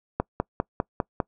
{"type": "click train", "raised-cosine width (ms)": 1, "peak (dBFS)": -9, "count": 6, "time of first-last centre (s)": [0.2, 1.202], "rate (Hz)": 4.99, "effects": ["noise-tail reverb RT60 0.1 s tail -25 dB re dry"]}